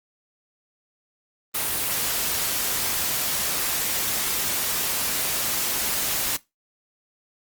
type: noise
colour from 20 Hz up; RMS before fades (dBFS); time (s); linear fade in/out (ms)
white; -25; 1.54-6.37; 10
effects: noise-tail reverb RT60 0.2 s tail -20 dB re dry + Opus 32 kbps